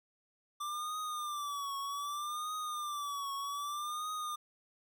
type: tone with vibrato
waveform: square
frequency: 1174.7 Hz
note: D6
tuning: in tune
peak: -37 dBFS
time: 0.6-4.36 s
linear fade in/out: 10 ms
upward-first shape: triangle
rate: 0.64 Hz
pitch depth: 110 cents each way
effects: none